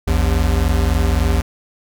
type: tone pair together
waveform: square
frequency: 56.71 / 80.2 Hz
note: A#1 / E2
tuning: -47 / -47 cents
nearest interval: tritone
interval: 600 cents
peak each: -17 dBFS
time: 0.07-1.42 s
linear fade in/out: 10 ms
effects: none